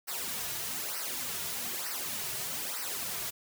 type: noise with flanger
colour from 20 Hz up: white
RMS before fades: -36 dBFS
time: 0.07-3.31 s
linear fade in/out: 20 ms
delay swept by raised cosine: 0.28 to 3.88 ms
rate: 1.1 Hz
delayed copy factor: -0.75
effects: none